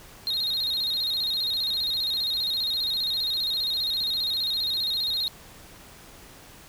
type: tone with vibrato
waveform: triangle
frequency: 3965 Hz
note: B7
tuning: 6 cents sharp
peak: -23 dBFS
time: 0.27-5.28 s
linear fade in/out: 0 ms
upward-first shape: square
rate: 15 Hz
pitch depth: 93 cents each way
effects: pink hiss -48 dBFS RMS until 6.68 s